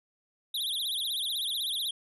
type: tone with vibrato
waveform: square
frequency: 3565 Hz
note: A7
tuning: 22 cents sharp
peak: -30 dBFS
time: 0.54-1.91 s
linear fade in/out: 5 ms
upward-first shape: triangle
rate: 16 Hz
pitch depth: 230 cents each way
effects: resampled to 32000 Hz